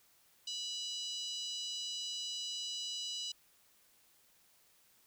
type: harmonic tone with a mistuned harmonic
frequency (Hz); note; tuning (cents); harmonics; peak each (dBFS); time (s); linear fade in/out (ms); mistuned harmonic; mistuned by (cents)
991; B5; +6; 3 / 4 / 5 / 6 / 7 / 8; -42 / -43 / -46 / -48 / -52 / -53; 0.47-3.32; 5; 3; -22
effects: white hiss -68 dBFS RMS until 5.06 s